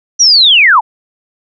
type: linear sweep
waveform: sine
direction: down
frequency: 5920 to 784 Hz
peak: -3 dBFS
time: 0.19-0.81 s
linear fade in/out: 20 ms
effects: none